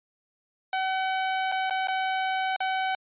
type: tone with dropouts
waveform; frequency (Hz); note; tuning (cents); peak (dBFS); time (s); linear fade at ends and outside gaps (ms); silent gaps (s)
sawtooth; 758; F#5; +42; -21; 0.73-2.95; 2; 1.517-1.522 / 1.698-1.707 / 1.873-1.883 / 2.563-2.604
effects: resampled to 8000 Hz